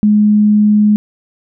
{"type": "tone", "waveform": "sine", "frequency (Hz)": 209.9, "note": "G#3", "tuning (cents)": 19, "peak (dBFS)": -6, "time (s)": [0.03, 0.96], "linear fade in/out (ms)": 0, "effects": []}